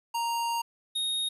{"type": "tone pair in turn", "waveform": "square", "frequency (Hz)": [932.3, 3729], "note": ["A#5", "A#7"], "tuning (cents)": [0, 0], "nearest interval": "2 octaves", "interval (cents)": 2400, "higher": "second", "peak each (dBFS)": -28, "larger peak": "neither", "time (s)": [[0.14, 0.62], [0.95, 1.29]], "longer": "first", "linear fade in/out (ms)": 10, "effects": ["resampled to 32000 Hz", "10-bit"]}